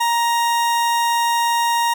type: tone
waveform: 40% pulse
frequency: 937 Hz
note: A#5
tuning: 9 cents sharp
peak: -15 dBFS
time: 0-1.94 s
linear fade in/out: 10 ms
effects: none